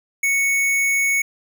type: tone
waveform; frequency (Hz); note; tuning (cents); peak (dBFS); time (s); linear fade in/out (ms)
square; 2217; C#7; 0; -17; 0.23-1.22; 5
effects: none